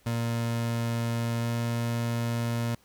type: tone with pitch glide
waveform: 30% pulse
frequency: 116.7 to 117.38 Hz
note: A#2 to A#2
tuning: +2 to +12 cents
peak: -24 dBFS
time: 0.06-2.75 s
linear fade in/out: 5 ms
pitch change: +10 cents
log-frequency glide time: 1.4-1.46 s
effects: pink hiss -62 dBFS RMS until 2.84 s